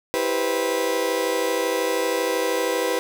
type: chord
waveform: 35% pulse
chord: C major seventh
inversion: first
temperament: just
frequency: 327 / 392.4 / 490.5 / 523.3 Hz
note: E4 / G4 / B4 / C5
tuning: -14 / +2 / -12 / 0 cents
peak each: -28 / -26 / -22 / -27 dBFS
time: 0.14-2.99 s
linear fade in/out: 0 ms
effects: none